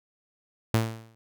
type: tone with exponential decay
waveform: sawtooth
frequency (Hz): 112.4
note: A2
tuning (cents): +37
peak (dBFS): -14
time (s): 0.74-1.15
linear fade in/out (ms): 0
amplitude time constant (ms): 87
effects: none